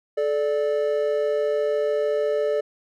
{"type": "tone pair together", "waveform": "triangle", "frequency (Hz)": [433.4, 587.3], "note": ["A4", "D5"], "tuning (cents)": [-26, 0], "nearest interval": "perfect fourth", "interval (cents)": 526, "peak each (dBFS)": -21, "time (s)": [0.17, 2.61], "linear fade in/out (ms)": 10, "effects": []}